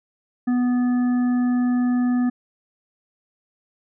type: harmonic tone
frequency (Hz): 246.9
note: B3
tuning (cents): 0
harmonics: 1 / 3 / 5 / 7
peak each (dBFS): -17 / -35 / -39 / -40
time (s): 0.47-2.3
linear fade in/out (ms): 10
effects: none